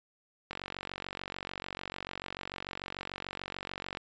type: click train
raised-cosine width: 0.3 ms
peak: -21 dBFS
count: 163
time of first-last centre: 0.51-3.972 s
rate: 46.8 Hz
effects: resampled to 16000 Hz